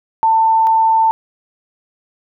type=tone pair in turn; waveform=sine; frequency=893 / 893 Hz; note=A5 / A5; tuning=+25 / +25 cents; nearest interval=unison; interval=0 cents; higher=neither; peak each=-9 dBFS; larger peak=neither; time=0.23-0.67 / 0.67-1.11 s; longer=neither; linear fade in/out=0 ms; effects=none